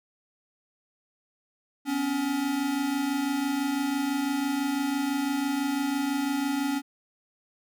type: tone pair together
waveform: square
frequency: 254.9 / 280.9 Hz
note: C4 / C#4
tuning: -45 / +23 cents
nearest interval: major second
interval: 168 cents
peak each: -33 / -27 dBFS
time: 1.85-6.82 s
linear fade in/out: 50 ms
effects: none